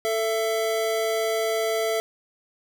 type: tone pair together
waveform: square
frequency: 442.4 / 668.1 Hz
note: A4 / E5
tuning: +9 / +23 cents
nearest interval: perfect fifth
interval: 714 cents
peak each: -26 dBFS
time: 0.05-2 s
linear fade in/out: 0 ms
effects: none